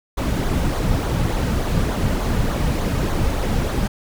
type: noise with flanger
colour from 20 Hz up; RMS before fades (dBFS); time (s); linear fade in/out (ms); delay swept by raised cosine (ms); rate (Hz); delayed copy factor
brown; -20; 0.17-3.88; 10; 0.37 to 2.97; 3.4; -0.5
effects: none